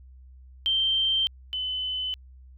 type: tone pair in turn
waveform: sine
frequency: 3136 / 3024 Hz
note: G7 / F#7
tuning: 0 / +37 cents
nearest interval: minor second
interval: 63 cents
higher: first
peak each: -21 / -27 dBFS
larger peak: first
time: 0.66-1.27 / 1.53-2.14 s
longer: neither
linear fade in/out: 0 ms
effects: added 64 Hz sine -46 dBFS peak until 2.57 s